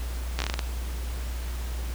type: slowing click train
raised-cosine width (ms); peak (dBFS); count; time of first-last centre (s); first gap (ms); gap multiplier
0.2; -10; 8; 0.39-0.592; 13; 1.26
effects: added 60 Hz sine -29 dBFS peak until 1.94 s + pink hiss -42 dBFS RMS until 1.94 s